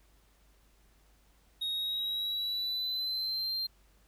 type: tone with pitch glide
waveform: triangle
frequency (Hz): 3757 to 4169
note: A#7 to C8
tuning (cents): +13 to -7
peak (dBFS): -30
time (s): 1.61-3.67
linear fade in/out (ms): 10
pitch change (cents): +180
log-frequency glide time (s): 1.71-3.54
effects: added 50 Hz sine -63 dBFS peak until 4.07 s + pink hiss -68 dBFS RMS until 4.07 s